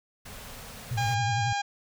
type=band-stop noise; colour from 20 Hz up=pink; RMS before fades=-43 dBFS; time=0.25-1.15 s; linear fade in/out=10 ms; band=270 to 400 Hz; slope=96 dB/octave
type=tone with vibrato; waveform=sine; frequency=114.6 Hz; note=A#2; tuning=29 cents flat; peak=-27 dBFS; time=0.91-1.53 s; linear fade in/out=5 ms; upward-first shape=triangle; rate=11 Hz; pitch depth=210 cents each way
type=harmonic tone; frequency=809 Hz; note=G#5; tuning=46 cents flat; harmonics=1 / 2 / 3 / 4 / 5 / 6 / 7 / 8 / 9; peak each=-28 / -34 / -38 / -40 / -42 / -44 / -45 / -46 / -47 dBFS; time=0.97-1.62 s; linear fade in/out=10 ms
effects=none